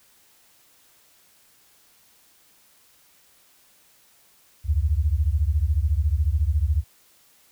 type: beating tone pair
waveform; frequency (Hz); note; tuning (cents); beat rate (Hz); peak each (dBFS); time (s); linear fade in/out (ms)
sine; 69.3 / 83.3; C#2 / E2; 0 / +19; 14; -21 / -22; 4.64-6.84; 50
effects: white hiss -58 dBFS RMS until 7.51 s